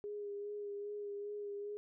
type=tone with vibrato; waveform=sine; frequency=410 Hz; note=G#4; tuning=22 cents flat; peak=-40 dBFS; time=0.04-1.77 s; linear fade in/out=0 ms; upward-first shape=sine; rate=2.5 Hz; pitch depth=23 cents each way; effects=none